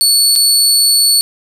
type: tone with dropouts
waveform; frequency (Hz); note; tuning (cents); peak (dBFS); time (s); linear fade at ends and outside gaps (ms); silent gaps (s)
25% pulse; 4435; C#8; 0; -3; 0.01-1.21; 0; 0.354-0.36
effects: none